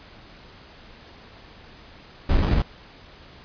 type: noise with sample-and-hold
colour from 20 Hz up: brown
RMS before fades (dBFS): -19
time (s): 2.29-2.62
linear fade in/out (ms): 5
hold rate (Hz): 2100
effects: pink hiss -47 dBFS RMS until 3.44 s + resampled to 11025 Hz

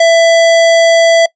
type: tone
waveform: square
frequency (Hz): 665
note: E5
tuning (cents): +15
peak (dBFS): -5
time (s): 0-1.26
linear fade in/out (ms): 5
effects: noise-tail reverb RT60 0.1 s tail -22 dB re dry + resampled to 16000 Hz

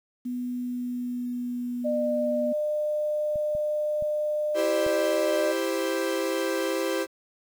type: tone with pitch glide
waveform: sine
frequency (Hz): 246.9 to 243.2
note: B3 to B3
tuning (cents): 0 to -26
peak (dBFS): -28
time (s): 0.25-2.53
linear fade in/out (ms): 10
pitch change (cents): -26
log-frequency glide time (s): 0.54-2.01
type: tone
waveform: sine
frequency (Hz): 602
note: D5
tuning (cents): +43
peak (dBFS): -24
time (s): 1.84-5.53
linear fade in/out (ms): 20
type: clicks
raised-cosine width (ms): 5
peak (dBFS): -29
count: 4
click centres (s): 3.358 / 3.551 / 4.024 / 4.865
type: chord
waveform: 45% pulse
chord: C major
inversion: first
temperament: equal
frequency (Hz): 329.6 / 392 / 523.3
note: E4 / G4 / C5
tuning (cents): 0 / 0 / 0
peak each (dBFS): -30 / -30 / -29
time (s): 4.54-7.07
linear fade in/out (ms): 50
effects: 9-bit

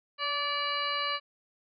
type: harmonic tone with a mistuned harmonic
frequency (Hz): 579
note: D5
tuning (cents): -25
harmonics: 1 / 2 / 3 / 4 / 5 / 7 / 8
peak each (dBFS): -40 / -32 / -38 / -37 / -36 / -37 / -41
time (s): 0.18-1.2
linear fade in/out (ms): 50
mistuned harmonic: 1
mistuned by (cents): -19
effects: none

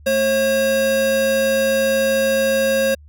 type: tone pair together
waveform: square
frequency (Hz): 221.6 / 540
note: A3 / C#5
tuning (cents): +13 / -45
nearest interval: octave + minor third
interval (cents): 1542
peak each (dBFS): -26 / -16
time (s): 0.06-2.95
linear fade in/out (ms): 10
effects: added 74 Hz sine -41 dBFS peak until 3.08 s

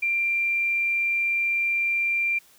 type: tone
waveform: sine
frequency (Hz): 2372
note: D7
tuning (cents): +17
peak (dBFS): -21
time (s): 0.02-2.39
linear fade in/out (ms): 10
effects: white hiss -56 dBFS RMS until 2.58 s

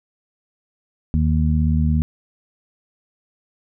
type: harmonic tone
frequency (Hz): 77.4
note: D#2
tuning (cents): -9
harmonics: 1 / 2 / 3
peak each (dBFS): -17 / -20 / -22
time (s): 1.14-2.02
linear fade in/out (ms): 0
effects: none

